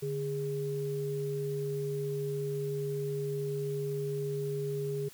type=tone pair together; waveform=sine; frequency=145.4 / 411 Hz; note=D3 / G#4; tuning=-17 / -18 cents; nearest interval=octave + tritone; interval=1799 cents; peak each=-35 / -33 dBFS; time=0.02-5.09 s; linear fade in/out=10 ms; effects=white hiss -54 dBFS RMS until 5.13 s